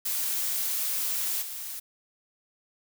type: noise with level steps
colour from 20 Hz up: blue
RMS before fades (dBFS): -29 / -37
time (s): 0.05-1.8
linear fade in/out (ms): 10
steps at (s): 1.41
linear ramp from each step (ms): 20
effects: none